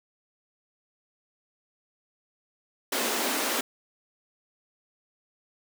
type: high-pass noise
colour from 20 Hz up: pink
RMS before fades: -28 dBFS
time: 2.92-3.61 s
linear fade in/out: 5 ms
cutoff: 220 Hz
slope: 96 dB/octave
effects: none